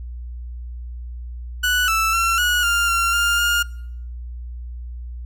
30% pulse tone with pitch steps, 1480 / 1321 / 1356 / 1456 / 1398 / 1374 / 1402 / 1415 Hz, F#6 / E6 / E6 / F#6 / F6 / F6 / F6 / F6, 0 / +3 / +49 / -28 / +1 / -29 / +6 / +22 cents, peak -14 dBFS, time 1.63-3.63 s, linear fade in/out 10 ms, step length 250 ms, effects noise-tail reverb RT60 0.7 s tail -23 dB re dry + added 60 Hz sine -29 dBFS peak until 5.25 s

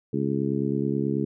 harmonic tone, 69.3 Hz, C#2, in tune, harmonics 2 / 3 / 4 / 5 / 6, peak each -29 / -28 / -29 / -30 / -31 dBFS, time 0.13-1.25 s, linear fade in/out 5 ms, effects none

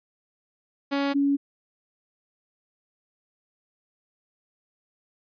sawtooth / sine tone pair in turn, 279.8 / 281 Hz, C#4 / C#4, +16 / +24 cents, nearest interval unison, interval 8 cents, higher second, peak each -19 dBFS, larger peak neither, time 0.91-1.14 / 1.14-1.37 s, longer neither, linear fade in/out 20 ms, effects resampled to 11025 Hz

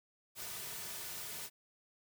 white noise with comb filter, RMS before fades -44 dBFS, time 0.35-1.5 s, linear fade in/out 50 ms, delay 3.7 ms, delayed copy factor -0.6, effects none

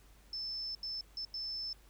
sine tone bursts at uneven times, 5274 Hz, E8, in tune, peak -37 dBFS, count 4, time 0.33-0.75 / 0.83-1.01 / 1.17-1.25 / 1.34-1.73 s, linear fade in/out 2 ms, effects added 50 Hz sine -59 dBFS peak until 1.89 s + pink hiss -65 dBFS RMS until 1.89 s

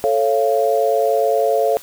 sine chord, A augmented, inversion none, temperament just, 440 / 550 / 687.5 Hz, A4 / C#5 / E#5, 0 / -14 / -27 cents, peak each -18 dBFS, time 0.04-1.77 s, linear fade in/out 0 ms, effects white hiss -40 dBFS RMS until 1.82 s

